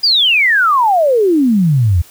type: exponential sweep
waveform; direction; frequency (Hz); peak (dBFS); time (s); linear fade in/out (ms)
sine; down; 4978 to 79.6; -8; 0.03-2.02; 10
effects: white hiss -42 dBFS RMS until 2.1 s